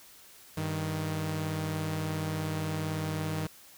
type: tone pair together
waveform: sawtooth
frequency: 98.59 / 156.5 Hz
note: G2 / D#3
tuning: +10 / +10 cents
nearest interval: minor sixth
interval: 800 cents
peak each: -32 / -28 dBFS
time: 0.57-3.47 s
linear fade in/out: 5 ms
effects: white hiss -54 dBFS RMS until 3.77 s